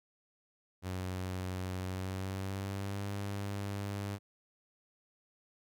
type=tone with pitch glide; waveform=sawtooth; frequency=92.5 to 100.29 Hz; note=F#2 to G2; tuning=0 to +40 cents; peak=-32 dBFS; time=0.82-4.19 s; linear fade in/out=50 ms; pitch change=+140 cents; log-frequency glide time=1.79-3.07 s; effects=none